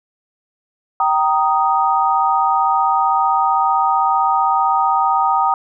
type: chord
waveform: sine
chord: Eb major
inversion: first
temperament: just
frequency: 777.8 / 933.4 / 1244.5 Hz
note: G5 / Bb5 / Eb6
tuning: -14 / +2 / 0 cents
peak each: -17 dBFS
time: 1-5.54 s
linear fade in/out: 2 ms
effects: none